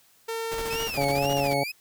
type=tone; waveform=sawtooth; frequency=453.9 Hz; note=A#4; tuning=46 cents flat; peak=-25 dBFS; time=0.28-0.88 s; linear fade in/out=10 ms
type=noise with tremolo; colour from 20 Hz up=pink; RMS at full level=-35 dBFS; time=0.51-1.54 s; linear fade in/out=10 ms; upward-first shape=square; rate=14 Hz; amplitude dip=55%
type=tone with vibrato; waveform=30% pulse; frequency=2515 Hz; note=D#7; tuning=18 cents sharp; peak=-28 dBFS; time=0.7-1.72 s; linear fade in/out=10 ms; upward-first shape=sine; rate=2 Hz; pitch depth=230 cents each way
type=harmonic tone; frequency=140.3 Hz; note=C#3; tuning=21 cents sharp; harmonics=1 / 2 / 3 / 4 / 5 / 6; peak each=-31 / -32 / -32 / -27 / -29 / -30 dBFS; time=0.97-1.64 s; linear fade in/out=10 ms
effects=white hiss -60 dBFS RMS until 1.8 s